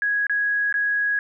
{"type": "tone with dropouts", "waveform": "sine", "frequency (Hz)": 1661.2, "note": "G#6", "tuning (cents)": 0, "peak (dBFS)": -19, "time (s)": [0.02, 1.19], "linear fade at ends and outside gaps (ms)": 1, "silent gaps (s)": [[0.268, 0.296], [0.726, 0.741]], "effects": []}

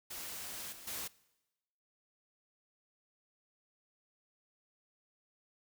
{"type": "noise with level steps", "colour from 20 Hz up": "white", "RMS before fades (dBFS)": [-44, -52, -41], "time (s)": [0.1, 1.08], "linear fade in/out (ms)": 10, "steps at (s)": [0.72, 0.87], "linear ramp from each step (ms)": 5, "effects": ["noise-tail reverb RT60 1.0 s tail -22 dB re dry"]}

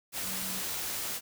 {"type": "tone in noise", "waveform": "sine", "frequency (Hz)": 189.6, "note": "F#3", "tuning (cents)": 43, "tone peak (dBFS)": -43, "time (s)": [0.23, 0.63], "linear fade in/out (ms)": 50, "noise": "white", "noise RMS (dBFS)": -35, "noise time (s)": [0.12, 1.21], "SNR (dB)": -11, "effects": []}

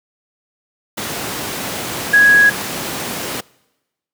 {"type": "tone in noise", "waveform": "sine", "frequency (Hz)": 1661.2, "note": "G#6", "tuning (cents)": 0, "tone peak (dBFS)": -6, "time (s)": [2.13, 2.5], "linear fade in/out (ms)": 10, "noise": "pink", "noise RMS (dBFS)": -23, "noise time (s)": [0.97, 3.41], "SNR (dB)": 14, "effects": ["noise-tail reverb RT60 1.0 s tail -24 dB re dry", "high-pass 150 Hz 12 dB/octave"]}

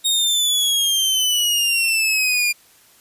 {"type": "exponential sweep", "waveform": "sawtooth", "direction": "down", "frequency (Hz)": [3742, 2400], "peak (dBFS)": -13, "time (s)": [0.04, 2.53], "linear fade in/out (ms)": 20, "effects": ["white hiss -52 dBFS RMS until 3 s", "resampled to 32000 Hz"]}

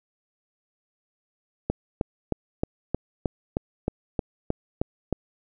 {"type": "click train", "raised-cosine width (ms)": 2, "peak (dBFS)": -10, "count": 12, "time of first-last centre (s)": [1.7, 5.127], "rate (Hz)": 3.21, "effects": []}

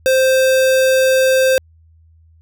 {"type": "tone", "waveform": "square", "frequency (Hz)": 523.3, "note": "C5", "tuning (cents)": 0, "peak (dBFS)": -11, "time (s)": [0.06, 1.58], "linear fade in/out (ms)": 0, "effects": ["added 81 Hz sine -46 dBFS peak until 2.41 s"]}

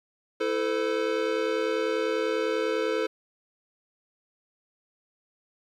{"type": "chord", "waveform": "square", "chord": "A minor", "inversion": "second", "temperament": "equal with one note detuned", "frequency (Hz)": [329.6, 440, 510.1], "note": ["E4", "A4", "C5"], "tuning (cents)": [0, 0, -44], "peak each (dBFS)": [-33, -28, -30], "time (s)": [0.4, 3.07], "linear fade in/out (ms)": 10, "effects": ["low-pass 4000 Hz 12 dB/octave", "10-bit"]}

